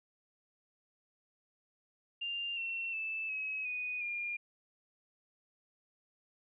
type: tone with pitch steps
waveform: sine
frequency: 2794 / 2713 / 2634 / 2558 / 2483 / 2411 Hz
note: F7 / E7 / E7 / D#7 / D#7 / D7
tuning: 0 / +49 / -2 / +47 / -4 / +45 cents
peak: -35 dBFS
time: 2.21-4.37 s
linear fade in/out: 10 ms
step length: 360 ms
effects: none